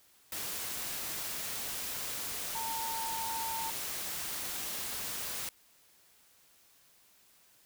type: tone in noise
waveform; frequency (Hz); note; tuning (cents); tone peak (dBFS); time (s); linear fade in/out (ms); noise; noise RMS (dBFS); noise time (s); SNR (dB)
sine; 904; A5; +47; -36; 2.55-3.7; 2; white; -38; 0.32-5.49; -1
effects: white hiss -64 dBFS RMS until 7.65 s